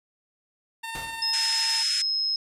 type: tone with tremolo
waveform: 15% pulse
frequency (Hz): 907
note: A#5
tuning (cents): -48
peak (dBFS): -25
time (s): 0.83-1.83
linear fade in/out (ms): 10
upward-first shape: sine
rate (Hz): 20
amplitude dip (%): 30
type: noise with exponential decay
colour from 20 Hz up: pink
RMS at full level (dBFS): -36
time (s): 0.95-1.41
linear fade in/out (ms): 0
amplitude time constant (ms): 100
type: tone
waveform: sine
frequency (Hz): 5150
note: E8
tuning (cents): -41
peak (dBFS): -23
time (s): 1.22-2.36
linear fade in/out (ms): 2
type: band-pass noise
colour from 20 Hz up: white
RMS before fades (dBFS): -32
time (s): 1.33-2.02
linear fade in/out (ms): 5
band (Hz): 1500 to 9100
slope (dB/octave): 48
effects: resampled to 32000 Hz